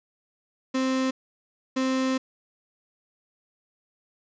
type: tone bursts at uneven times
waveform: 35% pulse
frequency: 261.6 Hz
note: C4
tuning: in tune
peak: -21 dBFS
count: 2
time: 0.74-1.11 / 1.76-2.18 s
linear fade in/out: 10 ms
effects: resampled to 16000 Hz + 9-bit

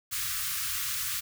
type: band-stop noise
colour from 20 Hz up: white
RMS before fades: -32 dBFS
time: 0.11-1.21 s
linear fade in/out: 20 ms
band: 140 to 1100 Hz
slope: 96 dB/octave
effects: none

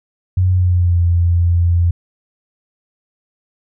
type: tone with pitch glide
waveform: sine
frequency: 91.9 to 86.24 Hz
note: F#2 to F2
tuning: -11 to -21 cents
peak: -10 dBFS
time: 0.37-1.91 s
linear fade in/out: 5 ms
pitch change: -110 cents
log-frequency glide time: 0.52-1.01 s
effects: none

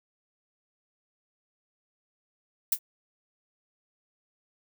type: noise with exponential decay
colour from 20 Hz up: violet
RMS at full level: -17 dBFS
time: 2.72-2.79 s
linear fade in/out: 5 ms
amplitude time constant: 15 ms
effects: none

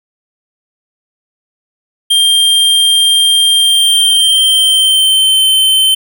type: tone with pitch glide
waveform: square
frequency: 3189 to 3087 Hz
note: G7 to G7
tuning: +29 to -27 cents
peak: -7 dBFS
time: 2.1-5.95 s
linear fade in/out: 10 ms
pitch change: -56 cents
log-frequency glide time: 3.52-5.44 s
effects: none

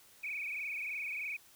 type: tone with frequency modulation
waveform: sine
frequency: 2378 Hz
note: D7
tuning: 21 cents sharp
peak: -36 dBFS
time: 0.23-1.37 s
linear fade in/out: 10 ms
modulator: 23.2 Hz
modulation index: 6.8
effects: white hiss -61 dBFS RMS until 1.55 s

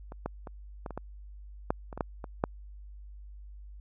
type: clicks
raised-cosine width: 1 ms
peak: -29 / -18 / -27 / -23 / -26 / -21 / -12 / -28 / -24 / -14 / -25 / -11 dBFS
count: 12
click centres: 0.121 / 0.26 / 0.472 / 0.862 / 0.907 / 0.976 / 1.705 / 1.928 / 1.976 / 2.008 / 2.242 / 2.439 s
effects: added 50 Hz sine -44 dBFS peak until 3.8 s

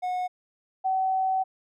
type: tone pair in turn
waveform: triangle / sine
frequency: 729 / 758.9 Hz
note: F#5 / F#5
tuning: -26 / +44 cents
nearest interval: minor second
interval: 70 cents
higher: second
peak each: -24 / -22 dBFS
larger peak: second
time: 0.02-0.28 / 0.84-1.44 s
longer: second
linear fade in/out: 20 ms
effects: none

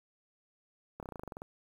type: slowing click train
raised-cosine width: 1 ms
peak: -28 dBFS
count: 12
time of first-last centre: 1-1.419 s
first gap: 28 ms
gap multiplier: 1.06
effects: 9-bit

